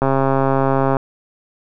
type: click train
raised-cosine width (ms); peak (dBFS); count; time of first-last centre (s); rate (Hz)
1; -3; 129; 0.02-0.968; 135
effects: none